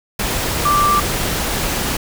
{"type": "tone in noise", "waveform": "sine", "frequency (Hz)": 1174.7, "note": "D6", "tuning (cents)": 0, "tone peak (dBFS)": -12, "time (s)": [0.65, 1], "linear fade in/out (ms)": 5, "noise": "pink", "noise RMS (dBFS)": -20, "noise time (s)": [0.19, 1.97], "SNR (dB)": 5, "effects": []}